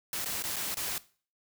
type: noise with dropouts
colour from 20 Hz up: white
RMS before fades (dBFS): -34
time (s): 0.13-0.98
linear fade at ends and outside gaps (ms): 1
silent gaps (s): 0.246-0.258 / 0.424-0.438 / 0.56-0.565 / 0.744-0.77
effects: noise-tail reverb RT60 0.4 s tail -18 dB re dry